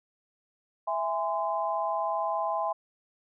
sine chord, E augmented, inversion none, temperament just, 659.3 / 824.1 / 1030.1 Hz, E5 / G#5 / B#5, 0 / -14 / -27 cents, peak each -31 dBFS, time 0.87-2.73 s, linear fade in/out 10 ms, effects none

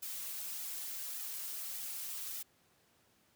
blue noise with flanger, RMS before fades -42 dBFS, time 0.02-2.43 s, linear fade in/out 10 ms, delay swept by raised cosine 1.8 to 6.4 ms, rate 1.7 Hz, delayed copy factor -0.9, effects pink hiss -70 dBFS RMS until 3.35 s + high-pass 100 Hz 12 dB/octave

